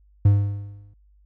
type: tone with exponential decay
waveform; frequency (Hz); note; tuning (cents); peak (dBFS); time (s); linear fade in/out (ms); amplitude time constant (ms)
triangle; 101.1; G#2; -46; -8; 0.25-0.94; 5; 150
effects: added 50 Hz sine -53 dBFS peak until 1.25 s